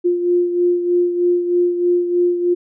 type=beating tone pair; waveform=sine; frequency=351.8 / 355 Hz; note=F4 / F4; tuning=+13 / +28 cents; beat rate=3.2 Hz; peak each=-14 / -22 dBFS; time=0.04-2.55 s; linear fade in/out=20 ms; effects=none